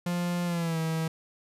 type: tone with pitch glide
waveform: 45% pulse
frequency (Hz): 175.1 to 161.5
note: F3 to E3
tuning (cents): +5 to -35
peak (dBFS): -27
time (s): 0.06-1.08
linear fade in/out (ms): 5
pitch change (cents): -140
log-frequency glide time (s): 0.45-0.79
effects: resampled to 32000 Hz